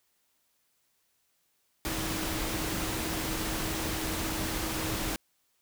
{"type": "tone in noise", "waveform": "sine", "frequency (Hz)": 318.6, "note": "D#4", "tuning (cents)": 41, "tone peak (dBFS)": -38, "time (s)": [1.85, 5.16], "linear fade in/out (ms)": 0, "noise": "pink", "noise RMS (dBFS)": -33, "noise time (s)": [1.85, 5.16], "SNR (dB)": -8, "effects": ["white hiss -73 dBFS RMS until 5.61 s"]}